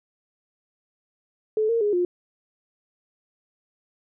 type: tone with pitch steps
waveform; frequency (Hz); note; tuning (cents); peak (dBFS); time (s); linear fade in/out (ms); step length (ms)
sine; 432.8 / 461.4 / 414.7 / 355; A4 / A#4 / G#4 / F4; -29 / -18 / -3 / +28; -19; 1.57-2.05; 2; 120
effects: none